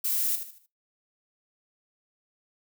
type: noise with echo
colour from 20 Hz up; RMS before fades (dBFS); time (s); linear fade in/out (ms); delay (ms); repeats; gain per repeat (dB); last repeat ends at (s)
violet; -27; 0.04-0.36; 10; 76; 4; -9; 0.664
effects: noise-tail reverb RT60 0.2 s tail -19 dB re dry